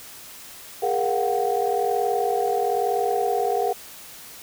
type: tone cluster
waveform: sine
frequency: 410 / 468.5 / 714 / 755 Hz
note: G#4 / A#4 / F5 / F#5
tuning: -22 / +9 / +38 / +35 cents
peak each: -25 dBFS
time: 0.82-3.73 s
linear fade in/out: 10 ms
effects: tanh soft clip ceiling -11 dBFS + white hiss -42 dBFS RMS until 4.42 s

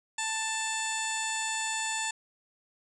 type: tone with low-pass filter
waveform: 15% pulse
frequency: 884 Hz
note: A5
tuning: 8 cents sharp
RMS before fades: -32 dBFS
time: 0.18-2.11 s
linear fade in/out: 5 ms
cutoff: 7200 Hz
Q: 6.2
effects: none

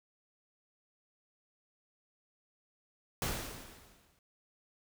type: noise with exponential decay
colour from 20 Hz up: pink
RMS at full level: -33 dBFS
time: 3.22-4.19 s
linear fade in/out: 1 ms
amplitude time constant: 210 ms
effects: none

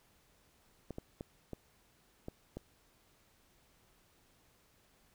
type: clicks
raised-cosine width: 2 ms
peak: -28 dBFS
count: 6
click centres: 0.907 / 0.984 / 1.209 / 1.533 / 2.284 / 2.57 s
effects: pink hiss -69 dBFS RMS until 5.14 s

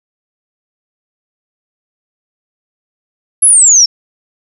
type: exponential sweep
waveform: sine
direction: down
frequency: 11175 to 5340 Hz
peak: -3 dBFS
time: 3.42-3.86 s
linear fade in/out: 10 ms
effects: none

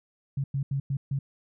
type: tone bursts at uneven times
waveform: sine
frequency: 137.6 Hz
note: C#3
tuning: 12 cents flat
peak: -25 dBFS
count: 5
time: 0.37-0.44 / 0.54-0.63 / 0.71-0.8 / 0.9-0.97 / 1.11-1.19 s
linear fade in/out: 5 ms
effects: none

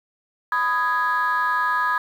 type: chord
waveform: sine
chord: G# minor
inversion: first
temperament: just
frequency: 996.7 / 1245.9 / 1661.2 Hz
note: B5 / D#6 / G#6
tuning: +16 / +2 / 0 cents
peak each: -22 dBFS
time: 0.52-1.98 s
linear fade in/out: 2 ms
effects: tanh soft clip ceiling -13 dBFS + 8-bit

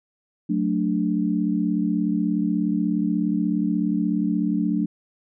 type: chord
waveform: sine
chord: D major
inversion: first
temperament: just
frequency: 183.54 / 220.2 / 293.7 Hz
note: F#3 / A3 / D4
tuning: -14 / +2 / 0 cents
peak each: -24 dBFS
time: 0.49-4.86 s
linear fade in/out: 10 ms
effects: none

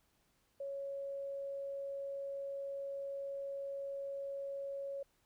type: tone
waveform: sine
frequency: 554.4 Hz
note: C#5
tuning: in tune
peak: -39 dBFS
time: 0.6-5.03 s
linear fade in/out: 5 ms
effects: pink hiss -75 dBFS RMS until 5.25 s

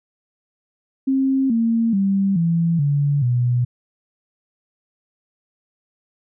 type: tone with pitch steps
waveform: sine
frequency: 267.4 / 228.8 / 195.75 / 167.48 / 143.3 / 122.6 Hz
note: C4 / A#3 / G3 / E3 / D3 / B2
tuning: +38 / -32 / -2 / +28 / -42 / -12 cents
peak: -15 dBFS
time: 1.07-3.65 s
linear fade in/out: 10 ms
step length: 430 ms
effects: none

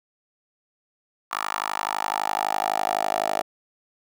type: tone with high-pass filter sweep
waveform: 10% pulse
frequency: 51.91 Hz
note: G#1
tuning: in tune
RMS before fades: -26 dBFS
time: 1.31-3.42 s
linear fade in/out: 10 ms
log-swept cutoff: 1100 to 630 Hz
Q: 4.4
effects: none

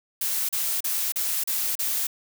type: noise bursts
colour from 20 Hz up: blue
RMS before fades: -26 dBFS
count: 6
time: 0.21-2.07 s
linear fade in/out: 5 ms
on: 280 ms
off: 36 ms
effects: none

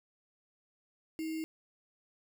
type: tone with sample-and-hold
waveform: sine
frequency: 318.8 Hz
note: D#4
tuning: 42 cents sharp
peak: -34 dBFS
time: 1.19-1.44 s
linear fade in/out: 0 ms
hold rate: 2450 Hz
effects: none

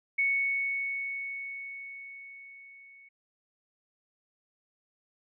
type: tone with level ramp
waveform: sine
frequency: 2217 Hz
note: C#7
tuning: in tune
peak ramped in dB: -23 to -52 dBFS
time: 0.18-3.09 s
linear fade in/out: 10 ms
effects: none

